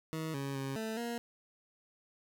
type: tone with pitch steps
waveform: 20% pulse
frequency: 159.3 / 138.3 / 135.7 / 220.9 / 235.8 Hz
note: D#3 / C#3 / C#3 / A3 / A#3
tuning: +41 / -4 / -36 / +7 / +20 cents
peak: -31 dBFS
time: 0.13-1.18 s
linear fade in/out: 0 ms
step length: 210 ms
effects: none

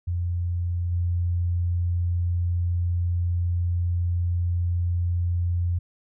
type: tone with level steps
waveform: sine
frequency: 87.31 Hz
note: F2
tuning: in tune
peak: -23 / -21 dBFS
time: 0.07-5.79 s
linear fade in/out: 10 ms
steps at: 0.91 s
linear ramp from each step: 20 ms
effects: none

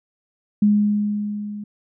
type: tone with level ramp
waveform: sine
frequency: 207.7 Hz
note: G#3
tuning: in tune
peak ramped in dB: -11 to -29 dBFS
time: 0.62-1.64 s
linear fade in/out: 5 ms
effects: none

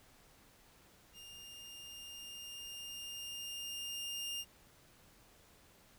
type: tone with level ramp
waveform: sawtooth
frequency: 2812 Hz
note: F7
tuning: 11 cents sharp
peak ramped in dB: -48 to -35 dBFS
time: 1.13-4.45 s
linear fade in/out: 50 ms
effects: pink hiss -64 dBFS RMS until 5.98 s

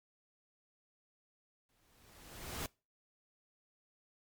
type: noise with exponential growth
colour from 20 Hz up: pink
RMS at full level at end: -38 dBFS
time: 1.69-2.66 s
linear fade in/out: 1 ms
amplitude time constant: 210 ms
effects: noise-tail reverb RT60 0.3 s tail -24 dB re dry + MP3 96 kbps

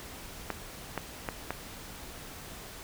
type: clicks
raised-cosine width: 0.5 ms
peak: -16 dBFS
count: 4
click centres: 0.503 / 0.977 / 1.288 / 1.506 s
effects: pink hiss -45 dBFS RMS until 2.83 s

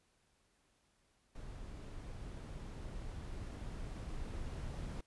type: noise with level ramp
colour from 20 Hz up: brown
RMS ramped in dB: -48 to -42 dBFS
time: 1.35-5.01 s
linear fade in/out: 5 ms
effects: pink hiss -75 dBFS RMS until 5.06 s + resampled to 24000 Hz

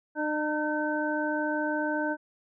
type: harmonic tone with a mistuned harmonic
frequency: 302.3 Hz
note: D#4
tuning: 50 cents flat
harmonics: 1 / 2 / 3 / 5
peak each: -30 / -32 / -34 / -32 dBFS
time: 0.15-2.17 s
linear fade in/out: 50 ms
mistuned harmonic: 5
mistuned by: +21 cents
effects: none

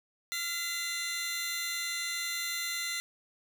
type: tone cluster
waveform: 20% pulse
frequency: 1388 / 2037 / 3565 Hz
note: F6 / C7 / A7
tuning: -11 / -47 / +22 cents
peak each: -36 / -29 / -33 dBFS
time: 0.32-3 s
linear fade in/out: 0 ms
effects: none

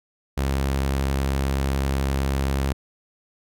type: tone with vibrato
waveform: sawtooth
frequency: 67.9 Hz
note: C#2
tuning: 35 cents flat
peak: -17 dBFS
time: 0.37-2.73 s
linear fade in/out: 10 ms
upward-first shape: sine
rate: 11 Hz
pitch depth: 13 cents each way
effects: none

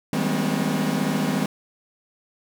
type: tone cluster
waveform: 40% pulse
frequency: 158.9 / 192.9 / 207.5 / 243.8 / 266.2 Hz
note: D#3 / G3 / G#3 / B3 / C4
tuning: +37 / -28 / -1 / -22 / +30 cents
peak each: -27 dBFS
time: 0.13-1.46 s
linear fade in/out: 2 ms
effects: none

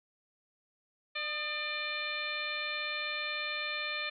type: harmonic tone with a mistuned harmonic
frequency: 597 Hz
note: D5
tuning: 28 cents sharp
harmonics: 1 / 2 / 3 / 4 / 5 / 6 / 7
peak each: -45 / -43 / -40 / -37 / -46 / -41 / -43 dBFS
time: 1.15-4.1 s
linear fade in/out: 10 ms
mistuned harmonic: 2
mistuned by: +46 cents
effects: none

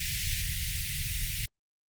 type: band-stop noise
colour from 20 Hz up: pink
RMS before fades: -32 dBFS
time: 0-1.46 s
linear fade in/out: 5 ms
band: 150 to 1900 Hz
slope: 48 dB/octave
effects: Opus 24 kbps

